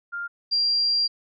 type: tone pair in turn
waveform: sine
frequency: 1400 / 4755 Hz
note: F6 / D8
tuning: +4 / +21 cents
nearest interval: octave + major sixth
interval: 2117 cents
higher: second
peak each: -28 / -19 dBFS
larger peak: second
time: 0.12-0.28 / 0.51-1.08 s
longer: second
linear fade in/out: 20 ms
effects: none